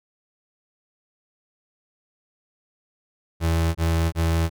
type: tone bursts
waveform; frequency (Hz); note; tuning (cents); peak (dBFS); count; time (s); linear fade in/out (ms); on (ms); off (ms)
35% pulse; 82.41; E2; 0; -17; 3; 3.4-4.498; 50; 350; 24
effects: none